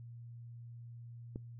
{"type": "click", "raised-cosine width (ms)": 3, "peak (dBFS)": -29, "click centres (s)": 1.359, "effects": ["noise-tail reverb RT60 0.3 s tail -24 dB re dry", "added 118 Hz sine -47 dBFS peak until 1.59 s"]}